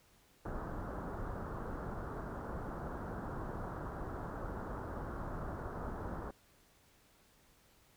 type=low-pass noise; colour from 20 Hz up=pink; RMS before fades=-42 dBFS; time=0.45-6.31 s; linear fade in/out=5 ms; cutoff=1500 Hz; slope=48 dB/octave; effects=pink hiss -67 dBFS RMS until 7.96 s